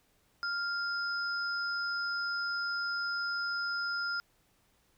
sine tone pair together, 1396.9 / 5065 Hz, F6 / D#8, 0 / +30 cents, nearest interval octave + minor seventh, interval 2230 cents, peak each -32 / -38 dBFS, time 0.43-4.2 s, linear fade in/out 0 ms, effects pink hiss -70 dBFS RMS until 4.97 s

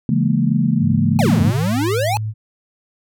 sine chord, A# half-diminished seventh, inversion first, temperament just, 139.85 / 167.82 / 209.8 / 233.1 Hz, C#3 / E3 / G#3 / A#3, +16 / +31 / +18 / 0 cents, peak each -19 dBFS, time 0.09-1.5 s, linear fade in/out 2 ms
sine tone with pitch glide, 102.7 to 108.12 Hz, G#2 to A2, -19 to -30 cents, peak -20 dBFS, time 0.79-2.34 s, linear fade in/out 50 ms, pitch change +89 cents, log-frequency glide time 1.09-1.35 s
square exponential two-way sweep, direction down then up, 880 to 84.8 to 880 Hz, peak -18 dBFS, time 1.19-2.17 s, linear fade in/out 0 ms, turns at 1.41 s
effects none

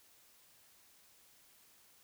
silence, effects white hiss -65 dBFS RMS until 2.03 s

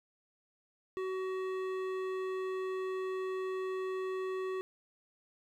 sine tone with hard clipping, 376 Hz, F#4, 28 cents sharp, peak -36 dBFS, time 0.97-4.61 s, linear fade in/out 0 ms, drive 13 dB, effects none

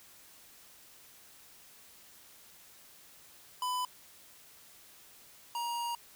square tone pair in turn, 1000 / 945.1 Hz, B5 / A#5, +21 / +24 cents, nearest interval minor second, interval 97 cents, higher first, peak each -32 / -34 dBFS, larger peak first, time 3.62-3.85 / 5.55-5.95 s, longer second, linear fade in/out 2 ms, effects white hiss -57 dBFS RMS until 6.15 s

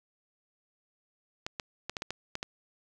clicks, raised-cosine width 0.2 ms, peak -17 dBFS, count 8, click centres 1.465 / 1.598 / 1.896 / 1.968 / 2.021 / 2.106 / 2.354 / 2.429 s, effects none

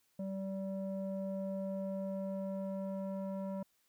square tone with low-pass filter sweep, 193.1 Hz, G3, 26 cents flat, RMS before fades -39 dBFS, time 0.19-3.63 s, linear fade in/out 5 ms, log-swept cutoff 490 to 770 Hz, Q 2.8, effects white hiss -75 dBFS RMS until 3.88 s

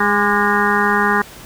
harmonic tone with a mistuned harmonic, 205.4 Hz, G#3, 19 cents flat, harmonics 1 / 2 / 4 / 5 / 6 / 7 / 8 / 9, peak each -21 / -21 / -21 / -21 / -21 / -21 / -21 / -21 dBFS, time 0-1.22 s, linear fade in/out 5 ms, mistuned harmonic 6, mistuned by -55 cents, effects pink hiss -38 dBFS RMS until 1.45 s

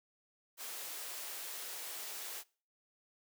white high-pass noise, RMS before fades -44 dBFS, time 0.57-2.44 s, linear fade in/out 50 ms, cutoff 350 Hz, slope 24 dB/octave, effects noise-tail reverb RT60 0.4 s tail -23 dB re dry

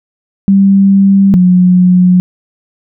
sine tone pair in turn, 196 / 181.06 Hz, G3 / F#3, 0 / -37 cents, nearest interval minor second, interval 137 cents, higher first, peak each -3 dBFS, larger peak neither, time 0.48-1.34 / 1.34-2.2 s, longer neither, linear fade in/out 0 ms, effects none

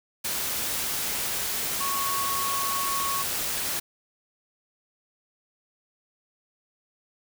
sine tone in noise, 1107 Hz, C#6, 3 cents flat, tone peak -28 dBFS, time 1.8-3.23 s, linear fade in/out 10 ms, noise white, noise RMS -29 dBFS, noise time 0.24-3.8 s, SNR -2 dB, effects none

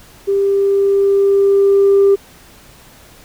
sine tone with level ramp, 396.3 Hz, G4, 19 cents sharp, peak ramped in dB -11 to -5 dBFS, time 0.27-2.16 s, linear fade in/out 20 ms, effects tanh soft clip ceiling -4 dBFS + pink hiss -43 dBFS RMS until 3.24 s

